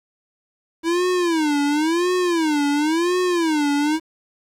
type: tone with vibrato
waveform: square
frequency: 323.1 Hz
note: E4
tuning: 35 cents flat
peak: -18 dBFS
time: 0.83-4 s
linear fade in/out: 50 ms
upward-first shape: sine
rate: 0.95 Hz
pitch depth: 210 cents each way
effects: low-pass 9000 Hz 12 dB/octave + 8-bit